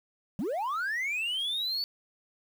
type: linear sweep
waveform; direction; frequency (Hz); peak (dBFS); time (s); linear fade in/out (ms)
sine; up; 164.81 to 4527; -26; 0.39-1.84; 0
effects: tanh soft clip ceiling -28 dBFS + 9-bit